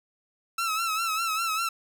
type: tone with vibrato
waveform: sawtooth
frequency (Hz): 1318.5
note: E6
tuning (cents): 0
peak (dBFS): -22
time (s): 0.58-1.69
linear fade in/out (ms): 5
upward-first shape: sine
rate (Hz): 5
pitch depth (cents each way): 66
effects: none